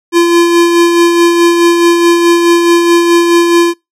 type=tone with tremolo; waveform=square; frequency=342.3 Hz; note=F4; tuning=35 cents flat; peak=-4 dBFS; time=0.12-3.74 s; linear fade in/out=50 ms; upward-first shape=sine; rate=4.7 Hz; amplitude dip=40%; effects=noise-tail reverb RT60 0.2 s tail -25 dB re dry + low-pass 11000 Hz 12 dB/octave